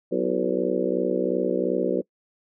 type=harmonic tone with a mistuned harmonic; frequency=62.8 Hz; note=B1; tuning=30 cents sharp; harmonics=3 / 4 / 5 / 6 / 7 / 8 / 9; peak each=-31 / -30 / -29 / -27 / -29 / -27 / -31 dBFS; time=0.11-2.02 s; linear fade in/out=20 ms; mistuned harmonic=5; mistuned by=+81 cents; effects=noise-tail reverb RT60 0.1 s tail -23 dB re dry